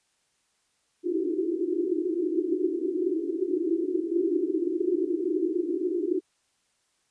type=band-pass noise; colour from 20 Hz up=white; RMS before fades=-27 dBFS; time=1.03-6.21 s; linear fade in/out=50 ms; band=310 to 380 Hz; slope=96 dB/octave; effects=white hiss -71 dBFS RMS until 7.1 s + resampled to 22050 Hz